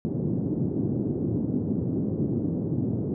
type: band-pass noise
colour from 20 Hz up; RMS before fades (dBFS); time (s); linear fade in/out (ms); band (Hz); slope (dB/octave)
white; -27; 0.05-3.14; 0; 100 to 320; 24
effects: none